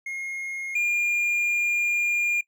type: tone pair in turn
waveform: triangle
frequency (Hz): 2148 / 2411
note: C7 / D7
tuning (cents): +45 / +45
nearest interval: major second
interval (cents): 200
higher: second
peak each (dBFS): -28 / -19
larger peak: second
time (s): 0.06-0.75 / 0.75-2.41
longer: second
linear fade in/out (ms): 5
effects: noise-tail reverb RT60 0.1 s tail -21 dB re dry